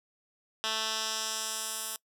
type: tone with band-pass filter sweep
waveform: 10% pulse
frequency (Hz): 220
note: A3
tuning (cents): 0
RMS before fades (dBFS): -34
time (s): 0.64-1.96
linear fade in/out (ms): 0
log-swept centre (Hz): 3700 to 11000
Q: 1.2
effects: noise-tail reverb RT60 0.1 s tail -23 dB re dry